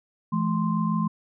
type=tone cluster; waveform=sine; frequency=167.6 / 214.3 / 1045 Hz; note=E3 / A3 / C6; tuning=+29 / -45 / -2 cents; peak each=-25 / -25 / -30 dBFS; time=0.32-1.08 s; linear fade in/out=10 ms; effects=none